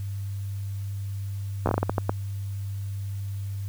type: slowing click train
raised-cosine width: 1 ms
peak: -9 dBFS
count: 10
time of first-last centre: 1.66-2.095 s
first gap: 13 ms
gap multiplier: 1.31
effects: added 99 Hz sine -29 dBFS peak until 3.68 s + white hiss -53 dBFS RMS until 3.68 s